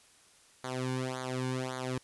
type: tone with flanger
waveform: sawtooth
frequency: 128.6 Hz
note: C3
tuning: 30 cents flat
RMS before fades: -35 dBFS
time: 0.64-1.98 s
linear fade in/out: 0 ms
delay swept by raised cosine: 0.37 to 1.57 ms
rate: 1.8 Hz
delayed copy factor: -1
effects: white hiss -61 dBFS RMS until 2.03 s + resampled to 24000 Hz